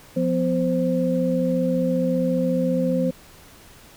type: tone cluster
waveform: sine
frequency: 176.6 / 251.3 / 522 Hz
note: F3 / B3 / C5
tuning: +20 / +30 / -4 cents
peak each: -23 dBFS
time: 0.16-3.11 s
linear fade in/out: 10 ms
effects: pink hiss -48 dBFS RMS until 3.96 s